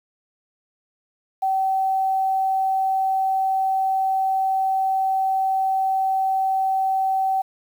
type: tone with quantisation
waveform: sine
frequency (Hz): 767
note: G5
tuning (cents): -38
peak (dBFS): -18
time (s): 1.42-7.42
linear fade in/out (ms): 10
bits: 8
effects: none